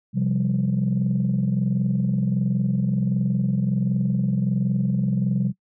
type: chord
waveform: sine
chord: C suspended fourth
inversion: none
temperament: equal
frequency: 130.81 / 174.61 / 196 Hz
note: C3 / F3 / G3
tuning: 0 / 0 / 0 cents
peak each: -22 / -24 / -22 dBFS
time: 0.13-5.53 s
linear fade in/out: 50 ms
effects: noise-tail reverb RT60 0.1 s tail -23 dB re dry + tanh soft clip ceiling -13 dBFS